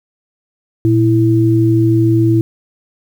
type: tone pair together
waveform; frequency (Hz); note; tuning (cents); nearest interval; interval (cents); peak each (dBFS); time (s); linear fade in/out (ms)
sine; 116.53 / 329.6; A#2 / E4; 0 / 0; octave + tritone; 1800; -11; 0.85-2.41; 0
effects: 7-bit